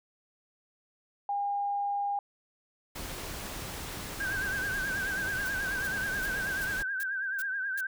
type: tone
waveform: sine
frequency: 808 Hz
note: G#5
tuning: 48 cents flat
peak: -28 dBFS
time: 1.29-2.19 s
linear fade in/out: 2 ms
type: noise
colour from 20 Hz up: pink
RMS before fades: -39 dBFS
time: 2.95-6.83 s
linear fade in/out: 10 ms
type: tone with vibrato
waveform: sine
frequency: 1568 Hz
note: G6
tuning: in tune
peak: -30 dBFS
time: 4.2-7.87 s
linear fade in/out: 5 ms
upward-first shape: triangle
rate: 9.3 Hz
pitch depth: 86 cents each way
type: noise bursts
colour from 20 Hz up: blue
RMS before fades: -41 dBFS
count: 7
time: 5.45-7.809 s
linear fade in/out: 5 ms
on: 37 ms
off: 350 ms
effects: none